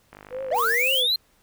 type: click train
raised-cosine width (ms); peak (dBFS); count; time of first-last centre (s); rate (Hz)
0.5; -27; 32; 0.13-0.741; 50.7
type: tone with vibrato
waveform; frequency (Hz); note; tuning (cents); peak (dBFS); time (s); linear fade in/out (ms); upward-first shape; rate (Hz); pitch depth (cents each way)
sine; 491.7; B4; -8; -28; 0.3-1.08; 50; triangle; 2; 160
type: linear sweep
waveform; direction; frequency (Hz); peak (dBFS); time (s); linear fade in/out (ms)
triangle; up; 550 to 4211; -18; 0.51-1.16; 5
type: noise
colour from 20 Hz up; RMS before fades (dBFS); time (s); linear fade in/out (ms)
violet; -31; 0.54-1.04; 50
effects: pink hiss -62 dBFS RMS until 1.42 s